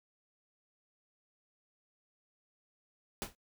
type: noise with exponential decay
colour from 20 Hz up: pink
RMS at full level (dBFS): -34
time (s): 3.22-3.35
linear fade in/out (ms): 0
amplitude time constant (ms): 28
effects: noise-tail reverb RT60 0.1 s tail -25 dB re dry